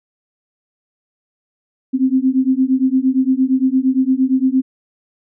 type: beating tone pair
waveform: sine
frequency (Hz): 257.2 / 265.9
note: C4 / C4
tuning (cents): -30 / +28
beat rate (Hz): 8.7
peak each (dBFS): -15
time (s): 1.93-4.62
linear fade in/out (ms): 20
effects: none